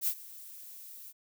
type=noise with ADSR envelope; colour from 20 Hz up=violet; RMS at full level=-28 dBFS; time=0.01-1.13 s; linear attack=61 ms; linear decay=70 ms; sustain=-20 dB; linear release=33 ms; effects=none